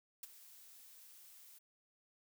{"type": "noise with ADSR envelope", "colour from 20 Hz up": "blue", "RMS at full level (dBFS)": -44, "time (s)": [0.23, 1.59], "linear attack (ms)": 5, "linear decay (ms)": 19, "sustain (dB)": -15, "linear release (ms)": 14, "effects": []}